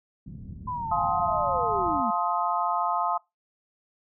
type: low-pass noise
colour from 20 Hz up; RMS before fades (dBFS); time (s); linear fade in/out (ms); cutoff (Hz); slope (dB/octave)
white; -40; 0.26-2.02; 5; 190; 24
type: linear sweep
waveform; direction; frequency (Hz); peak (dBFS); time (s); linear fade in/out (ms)
sine; down; 1017 to 207.6; -29; 0.67-2.11; 10
type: chord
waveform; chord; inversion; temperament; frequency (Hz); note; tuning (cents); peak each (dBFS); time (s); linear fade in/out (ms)
sine; F dominant seventh; none; just; 698.5 / 873.1 / 1047.7 / 1257.2; F5 / A5 / C6 / Eb6; 0 / -14 / +2 / +18; -29; 0.91-3.18; 10
effects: noise-tail reverb RT60 0.2 s tail -23 dB re dry